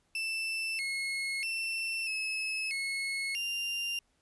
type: tone with pitch steps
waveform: 35% pulse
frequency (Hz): 2657 / 2170 / 2686 / 2589 / 2181 / 2790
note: E7 / C#7 / E7 / E7 / C#7 / F7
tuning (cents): +13 / -37 / +32 / -32 / -29 / -2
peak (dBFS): -30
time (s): 0.15-3.99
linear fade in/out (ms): 2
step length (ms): 640
effects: pink hiss -73 dBFS RMS until 4.21 s + resampled to 24000 Hz